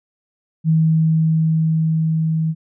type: tone with level ramp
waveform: sine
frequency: 160 Hz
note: D#3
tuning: 49 cents sharp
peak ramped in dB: -11 to -16 dBFS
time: 0.64-2.55 s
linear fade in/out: 50 ms
effects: none